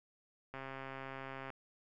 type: click train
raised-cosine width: 0.5 ms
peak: -30 dBFS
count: 130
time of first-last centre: 0.54-1.503 s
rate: 134 Hz
effects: none